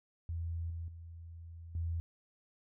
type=tone with level steps; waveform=sine; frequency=83.6 Hz; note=E2; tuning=25 cents sharp; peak=-35 / -38 / -46 / -33 dBFS; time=0.29-2 s; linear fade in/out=0 ms; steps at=0.7 / 0.88 / 1.75 s; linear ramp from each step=2 ms; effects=none